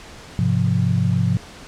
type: chord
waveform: sine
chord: F minor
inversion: first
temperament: equal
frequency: 103.83 / 130.81 / 174.61 Hz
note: Ab2 / C3 / F3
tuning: 0 / 0 / 0 cents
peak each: -20 dBFS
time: 0.39-1.37 s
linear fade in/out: 0 ms
effects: pink hiss -40 dBFS RMS until 1.67 s + low-pass 7000 Hz 12 dB/octave